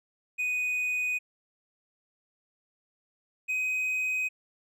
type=tone pair in turn; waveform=triangle; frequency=2489 / 2515 Hz; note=D#7 / D#7; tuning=0 / +18 cents; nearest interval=unison; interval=18 cents; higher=second; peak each=-25 dBFS; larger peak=neither; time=0.38-1.19 / 3.48-4.29 s; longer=neither; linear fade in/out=20 ms; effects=none